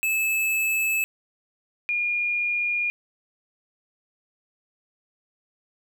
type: tone pair in turn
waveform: square / sine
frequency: 2609 / 2425 Hz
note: E7 / D#7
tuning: -18 / -45 cents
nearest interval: minor second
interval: 127 cents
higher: first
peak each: -22 dBFS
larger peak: neither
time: 0.03-1.04 / 1.89-2.9 s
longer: neither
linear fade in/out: 0 ms
effects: none